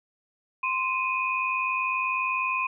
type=tone cluster; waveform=sine; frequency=1041 / 2468 / 2568 Hz; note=C6 / D#7 / E7; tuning=-9 / -15 / -46 cents; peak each=-27 / -28 / -33 dBFS; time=0.63-2.67 s; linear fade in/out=5 ms; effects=none